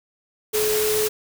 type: tone in noise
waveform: sine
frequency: 428 Hz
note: A4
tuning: 48 cents flat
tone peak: -20 dBFS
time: 0.53-1.09 s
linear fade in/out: 20 ms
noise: white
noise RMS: -25 dBFS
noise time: 0.53-1.09 s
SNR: +2 dB
effects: none